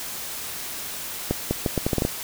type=accelerating click train; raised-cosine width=2 ms; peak=-8 dBFS; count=9; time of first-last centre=1.31-2.051 s; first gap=200 ms; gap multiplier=0.76; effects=white hiss -33 dBFS RMS until 2.23 s